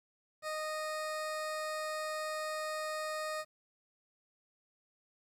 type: tone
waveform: 20% pulse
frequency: 619 Hz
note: D#5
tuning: 9 cents flat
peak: -31 dBFS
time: 0.42-3.45 s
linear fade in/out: 50 ms
effects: low-pass 12000 Hz 12 dB/octave + 11-bit